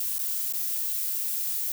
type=noise with dropouts; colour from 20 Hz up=violet; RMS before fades=-29 dBFS; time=0-1.72 s; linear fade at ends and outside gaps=2 ms; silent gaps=0.184-0.191 / 0.525-0.535 s; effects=none